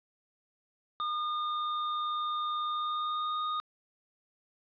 square tone with pitch glide, 1217 to 1234 Hz, D#6 to D#6, -39 to -15 cents, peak -31 dBFS, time 1-3.6 s, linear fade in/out 0 ms, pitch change +24 cents, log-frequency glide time 2.68-3.44 s, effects resampled to 11025 Hz + 11-bit

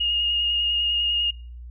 sine tone with vibrato, 2852 Hz, F7, 36 cents sharp, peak -20 dBFS, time 0-1.31 s, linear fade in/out 10 ms, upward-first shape square, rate 10 Hz, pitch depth 11 cents each way, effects noise-tail reverb RT60 0.4 s tail -22 dB re dry + added 60 Hz sine -36 dBFS peak until 1.7 s

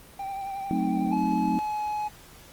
triangle tone with vibrato, 784 Hz, G5, in tune, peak -29 dBFS, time 0.19-1.14 s, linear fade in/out 5 ms, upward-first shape triangle, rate 11 Hz, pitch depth 33 cents each way
sine chord, F# diminished seventh, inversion none, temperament equal, 185 / 220 / 261.6 / 311.1 Hz, F#3 / A3 / C4 / Eb4, 0 / 0 / 0 / 0 cents, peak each -29 dBFS, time 0.71-1.59 s, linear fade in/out 0 ms
triangle tone with pitch glide, 853 to 843.7 Hz, G#5 to G#5, +46 to +27 cents, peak -25 dBFS, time 1.11-2.09 s, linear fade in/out 20 ms, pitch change -19 cents, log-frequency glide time 1.54-1.84 s
effects pink hiss -50 dBFS RMS until 2.52 s + Opus 32 kbps

